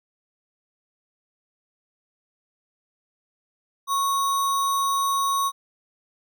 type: tone with sample-and-hold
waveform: sine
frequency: 1103 Hz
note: C#6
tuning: 9 cents flat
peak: -20 dBFS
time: 3.87-5.52 s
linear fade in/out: 50 ms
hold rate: 4900 Hz
effects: none